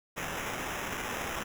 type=noise with sample-and-hold; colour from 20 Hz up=white; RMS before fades=-36 dBFS; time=0.16-1.44 s; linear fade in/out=20 ms; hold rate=4410 Hz; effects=none